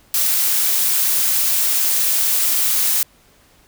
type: noise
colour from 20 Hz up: blue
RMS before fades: -17 dBFS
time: 0.14-3.03 s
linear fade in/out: 2 ms
effects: pink hiss -53 dBFS RMS until 3.67 s